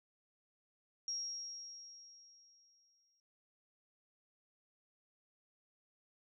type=tone with exponential decay; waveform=sine; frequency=5600 Hz; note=F8; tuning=4 cents sharp; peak=-36 dBFS; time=1.08-3.2 s; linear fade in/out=1 ms; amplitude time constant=460 ms; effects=none